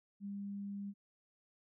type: tone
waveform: sine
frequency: 200.5 Hz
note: G3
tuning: 39 cents sharp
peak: -40 dBFS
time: 0.2-0.94 s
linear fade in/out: 50 ms
effects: none